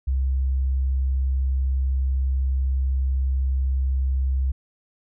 sine tone, 66 Hz, C2, 16 cents sharp, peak -19 dBFS, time 0.07-4.52 s, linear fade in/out 10 ms, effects none

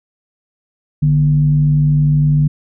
sine tone with frequency modulation, 148.6 Hz, D3, 21 cents sharp, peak -9 dBFS, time 1.02-2.48 s, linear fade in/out 10 ms, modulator 92.5 Hz, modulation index 0.36, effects none

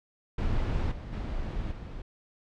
brown noise with level steps, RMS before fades -28 / -38 / -33 / -39 dBFS, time 0.38-2.02 s, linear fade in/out 5 ms, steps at 0.91 / 1.12 / 1.71 s, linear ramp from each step 10 ms, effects low-pass 4000 Hz 12 dB/octave

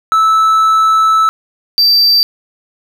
triangle tone pair in turn, 1310 / 4668 Hz, E6 / D8, -11 / -11 cents, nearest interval octave + minor seventh, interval 2200 cents, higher second, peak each -5 dBFS, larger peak neither, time 0.12-1.29 / 1.78-2.23 s, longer first, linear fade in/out 0 ms, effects none

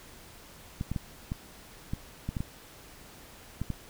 clicks, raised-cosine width 5 ms, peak -19 dBFS, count 10, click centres 0.811 / 0.916 / 0.962 / 1.319 / 1.935 / 2.29 / 2.368 / 2.405 / 3.616 / 3.703 s, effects pink hiss -51 dBFS RMS until 3.89 s

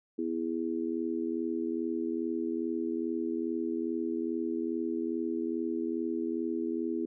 sine chord, E major, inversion second, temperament just, 247.2 / 329.6 / 412 Hz, B3 / E4 / G#4, +2 / 0 / -14 cents, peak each -35 / -32 / -37 dBFS, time 0.18-7.06 s, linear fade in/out 10 ms, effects none

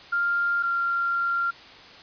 sine tone pair in turn, 1396.9 / 1384 Hz, F6 / F6, 0 / -16 cents, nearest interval unison, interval 16 cents, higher first, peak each -21 / -22 dBFS, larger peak first, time 0.12-0.63 / 0.63-1.51 s, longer second, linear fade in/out 10 ms, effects white hiss -46 dBFS RMS until 2.02 s + resampled to 11025 Hz

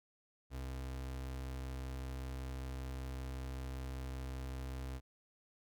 35% pulse tone, 65.2 Hz, C2, 5 cents flat, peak -39 dBFS, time 0.5-5.01 s, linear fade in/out 50 ms, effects none

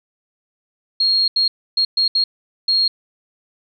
sine tone bursts at uneven times, 4263 Hz, C8, 32 cents sharp, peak -13 dBFS, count 6, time 1-1.28 / 1.36-1.48 / 1.77-1.85 / 1.97-2.08 / 2.15-2.24 / 2.68-2.88 s, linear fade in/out 5 ms, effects none

